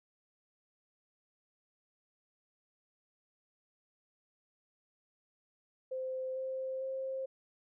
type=tone with pitch steps; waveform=sine; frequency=519 / 524.4 / 529.9 Hz; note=C5 / C5 / C5; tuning=-14 / +4 / +22 cents; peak=-35 dBFS; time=5.91-7.26 s; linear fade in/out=10 ms; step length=450 ms; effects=none